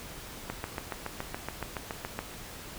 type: click train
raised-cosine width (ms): 0.5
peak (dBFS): -18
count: 13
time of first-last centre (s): 0.5-2.19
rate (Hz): 7.1
effects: pink hiss -44 dBFS RMS until 2.78 s